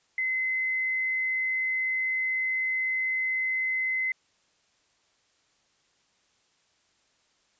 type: tone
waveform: sine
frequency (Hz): 2049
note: C7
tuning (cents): -37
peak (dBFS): -25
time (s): 0.18-4.12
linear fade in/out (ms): 2
effects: white hiss -68 dBFS RMS until 7.59 s + resampled to 16000 Hz